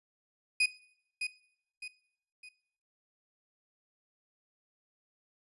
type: tone with echo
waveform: 35% pulse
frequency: 2489 Hz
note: D#7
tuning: in tune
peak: -22 dBFS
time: 0.6-0.66 s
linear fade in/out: 5 ms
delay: 610 ms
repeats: 3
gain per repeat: -8 dB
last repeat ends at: 2.49 s
effects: noise-tail reverb RT60 0.7 s tail -19 dB re dry + resampled to 24000 Hz